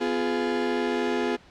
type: chord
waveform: 35% pulse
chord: F diminished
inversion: second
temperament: just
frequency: 251.4 / 349.2 / 419.1 Hz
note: Cb4 / F4 / Ab4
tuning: +31 / 0 / +16 cents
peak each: -27 / -27 / -26 dBFS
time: 0-1.37 s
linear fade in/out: 20 ms
effects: pink hiss -53 dBFS RMS until 1.5 s + low-pass 4000 Hz 12 dB/octave